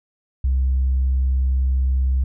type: tone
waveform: sine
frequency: 65.41 Hz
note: C2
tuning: in tune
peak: -14 dBFS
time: 0.44-2.24 s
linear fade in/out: 5 ms
effects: tanh soft clip ceiling -13 dBFS